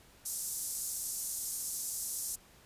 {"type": "band-pass noise", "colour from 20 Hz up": "white", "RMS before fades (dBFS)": -38, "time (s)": [0.25, 2.36], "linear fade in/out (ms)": 10, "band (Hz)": [6100, 12000], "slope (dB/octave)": 24, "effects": ["pink hiss -60 dBFS RMS until 2.65 s", "resampled to 32000 Hz"]}